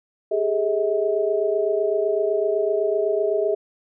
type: tone cluster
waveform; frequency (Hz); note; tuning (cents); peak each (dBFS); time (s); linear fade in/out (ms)
sine; 398.9 / 426.8 / 641; G4 / G#4 / E5; +30 / +47 / -49; -23; 0.31-3.55; 10
effects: none